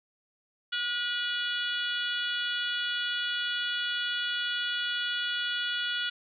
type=harmonic tone with a mistuned harmonic; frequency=486 Hz; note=B4; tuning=28 cents flat; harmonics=3 / 4 / 5 / 6 / 7 / 8 / 9; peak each=-32 / -44 / -44 / -34 / -34 / -46 / -44 dBFS; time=0.72-6.1 s; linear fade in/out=10 ms; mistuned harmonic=3; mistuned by=-19 cents; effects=none